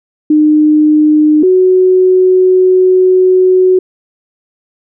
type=tone pair in turn; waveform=sine; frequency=304.2 / 370.4 Hz; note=D#4 / F#4; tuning=-39 / +2 cents; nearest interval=minor third; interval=341 cents; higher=second; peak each=-4 dBFS; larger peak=neither; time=0.3-1.43 / 1.43-3.79 s; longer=second; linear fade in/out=5 ms; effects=none